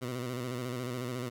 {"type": "tone with vibrato", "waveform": "15% pulse", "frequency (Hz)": 124.3, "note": "B2", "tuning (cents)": 12, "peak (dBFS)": -28, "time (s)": [0.01, 1.3], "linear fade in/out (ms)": 20, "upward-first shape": "square", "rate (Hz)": 14, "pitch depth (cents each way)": 54, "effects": []}